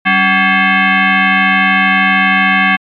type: tone with frequency modulation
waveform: sine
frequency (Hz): 280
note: C#4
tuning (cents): +18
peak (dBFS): -7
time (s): 0.05-2.77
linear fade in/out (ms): 20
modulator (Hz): 473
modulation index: 5.1
effects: MP3 96 kbps